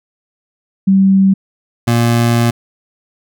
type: tone pair in turn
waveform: sine / 25% pulse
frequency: 192.9 / 117.8 Hz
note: G3 / A#2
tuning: -28 / +19 cents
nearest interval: major sixth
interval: 853 cents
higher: first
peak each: -6 dBFS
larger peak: neither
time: 0.87-1.34 / 1.87-2.51 s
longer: second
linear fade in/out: 10 ms
effects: none